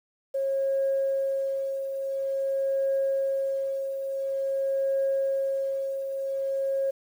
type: tone with tremolo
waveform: sine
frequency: 543 Hz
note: C#5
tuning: 36 cents flat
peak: -21 dBFS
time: 0.34-6.91 s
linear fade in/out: 10 ms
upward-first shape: triangle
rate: 0.48 Hz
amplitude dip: 60%
effects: tanh soft clip ceiling -18 dBFS + 9-bit